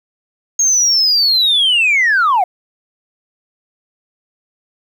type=linear sweep; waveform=sine; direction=down; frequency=6540 to 687 Hz; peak=-8 dBFS; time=0.59-2.44 s; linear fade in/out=5 ms; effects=tanh soft clip ceiling -7 dBFS + 8-bit